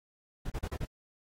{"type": "noise bursts", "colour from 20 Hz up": "brown", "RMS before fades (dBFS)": -34, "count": 5, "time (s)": [0.45, 0.855], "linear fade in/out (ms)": 10, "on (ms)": 53, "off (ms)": 35, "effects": ["AAC 48 kbps"]}